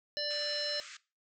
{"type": "harmonic tone", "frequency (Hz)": 588, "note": "D5", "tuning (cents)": 2, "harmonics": [1, 3, 5, 7, 9], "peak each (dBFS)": [-38, -43, -44, -37, -38], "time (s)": [0.17, 0.8], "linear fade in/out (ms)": 0}
{"type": "band-pass noise", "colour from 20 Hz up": "pink", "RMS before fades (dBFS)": -49, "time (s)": [0.3, 0.97], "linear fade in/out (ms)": 5, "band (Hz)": [1200, 7800], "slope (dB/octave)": 96}
{"effects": ["noise-tail reverb RT60 0.3 s tail -19 dB re dry"]}